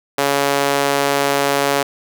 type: tone with high-pass filter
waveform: sawtooth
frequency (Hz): 140.6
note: C#3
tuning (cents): +25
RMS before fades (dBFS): -17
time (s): 0.18-1.83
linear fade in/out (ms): 5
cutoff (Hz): 500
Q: 1.1
effects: none